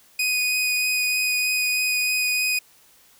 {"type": "tone with vibrato", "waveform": "sawtooth", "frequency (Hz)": 2489, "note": "D#7", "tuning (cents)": 0, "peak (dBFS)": -17, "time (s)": [0.19, 2.59], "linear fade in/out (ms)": 5, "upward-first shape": "sine", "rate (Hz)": 3.2, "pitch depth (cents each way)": 8, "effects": ["white hiss -55 dBFS RMS until 3.19 s"]}